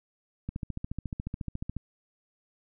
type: click train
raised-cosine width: 5 ms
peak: -21 dBFS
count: 19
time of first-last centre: 0.49-1.767 s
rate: 14.1 Hz
effects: none